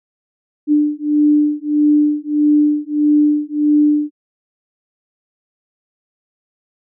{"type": "beating tone pair", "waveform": "sine", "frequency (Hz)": [296.6, 298.2], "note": ["D4", "D4"], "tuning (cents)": [17, 27], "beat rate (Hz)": 1.6, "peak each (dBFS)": -14, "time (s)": [0.67, 4.11], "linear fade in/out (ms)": 50, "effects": []}